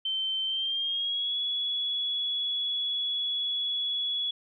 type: tone with pitch glide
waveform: sine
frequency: 3100 to 3381 Hz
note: G7 to G#7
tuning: -20 to +30 cents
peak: -27 dBFS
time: 0.05-4.31 s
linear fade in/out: 5 ms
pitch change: +150 cents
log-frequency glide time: 0.44-1.37 s
effects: none